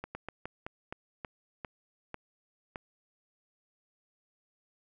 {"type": "slowing click train", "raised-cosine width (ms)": 0.5, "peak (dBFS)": -23, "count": 10, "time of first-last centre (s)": [0.04, 2.758], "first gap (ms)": 110, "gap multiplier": 1.24, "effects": []}